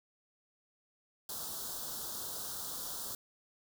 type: band-stop noise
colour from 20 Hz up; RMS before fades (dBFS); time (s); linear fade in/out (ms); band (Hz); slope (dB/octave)
white; -41; 1.29-3.15; 2; 1500 to 3400; 48
effects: none